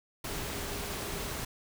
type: tone in noise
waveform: sine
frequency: 404.8 Hz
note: G#4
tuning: 44 cents flat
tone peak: -46 dBFS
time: 0.29-1.31 s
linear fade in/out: 5 ms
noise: pink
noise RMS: -37 dBFS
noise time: 0.24-1.45 s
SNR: -12 dB
effects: none